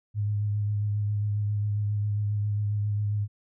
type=tone with vibrato; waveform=sine; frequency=103.83 Hz; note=G#2; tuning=in tune; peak=-24 dBFS; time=0.14-3.28 s; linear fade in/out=50 ms; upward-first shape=sine; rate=7.4 Hz; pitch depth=21 cents each way; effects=none